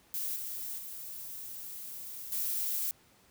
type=noise with level steps; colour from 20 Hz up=violet; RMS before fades=-35 / -39 / -43 / -33 dBFS; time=0.14-2.91 s; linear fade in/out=0 ms; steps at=0.36 / 0.78 / 2.32 s; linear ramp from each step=2 ms; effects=pink hiss -63 dBFS RMS until 3.3 s + high-pass 60 Hz 12 dB/octave